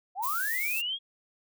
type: linear sweep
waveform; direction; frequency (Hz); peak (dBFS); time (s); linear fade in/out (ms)
sine; up; 698.5 to 3332; -29; 0.15-0.99; 50
type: noise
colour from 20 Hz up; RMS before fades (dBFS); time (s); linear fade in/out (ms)
violet; -34; 0.22-0.82; 20
effects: none